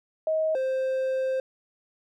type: tone pair in turn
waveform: sine / triangle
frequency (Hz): 632 / 524.3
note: D#5 / C5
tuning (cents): +27 / +3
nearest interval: minor third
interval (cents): 324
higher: first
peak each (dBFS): -22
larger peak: neither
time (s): 0.27-0.55 / 0.55-1.4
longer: second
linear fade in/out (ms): 2
effects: none